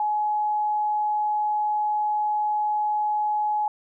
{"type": "tone", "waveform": "sine", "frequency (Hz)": 844, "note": "G#5", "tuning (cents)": 28, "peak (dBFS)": -21, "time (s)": [0, 3.68], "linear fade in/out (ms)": 2, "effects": []}